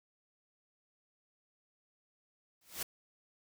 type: noise with exponential growth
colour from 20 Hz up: white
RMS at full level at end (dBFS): -34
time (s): 2.61-2.83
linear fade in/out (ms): 5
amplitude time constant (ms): 47
effects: none